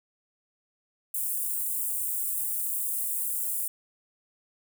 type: high-pass noise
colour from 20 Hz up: white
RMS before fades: -30 dBFS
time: 1.14-3.68 s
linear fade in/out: 5 ms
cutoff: 8200 Hz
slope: 48 dB/octave
effects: none